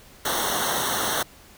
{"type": "noise with comb filter", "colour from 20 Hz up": "pink", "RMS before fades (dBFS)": -25, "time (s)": [0.25, 1.23], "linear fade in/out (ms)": 5, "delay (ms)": 0.41, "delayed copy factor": -0.95, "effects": ["pink hiss -50 dBFS RMS until 1.57 s"]}